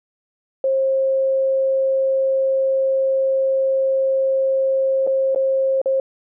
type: tone with dropouts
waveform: sine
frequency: 534 Hz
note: C5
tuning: 35 cents sharp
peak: -15 dBFS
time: 0.64-6 s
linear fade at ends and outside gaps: 2 ms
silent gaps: 5.067-5.073 / 5.348-5.359 / 5.816-5.858 s
effects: none